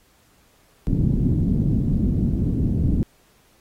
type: low-pass noise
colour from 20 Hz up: white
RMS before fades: -20 dBFS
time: 0.87-3.03 s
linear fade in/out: 0 ms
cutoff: 240 Hz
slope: 24 dB/octave
effects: pink hiss -59 dBFS RMS until 3.6 s + AAC 48 kbps